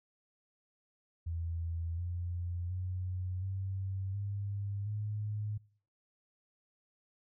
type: tone with pitch steps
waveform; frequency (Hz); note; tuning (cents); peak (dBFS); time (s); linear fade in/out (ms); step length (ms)
sine; 83.6 / 87.55 / 91.69 / 96.03 / 100.57 / 105.33; E2 / F2 / F#2 / G2 / G2 / G#2; +25 / +5 / -15 / -35 / +45 / +25; -34; 1.26-5.58; 10; 720
effects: noise-tail reverb RT60 0.5 s tail -23 dB re dry